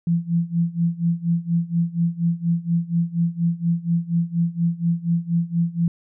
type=tone with tremolo; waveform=sine; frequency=169.4 Hz; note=E3; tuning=48 cents sharp; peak=-15 dBFS; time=0.07-5.88 s; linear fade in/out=2 ms; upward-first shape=sine; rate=4.2 Hz; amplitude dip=90%; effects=none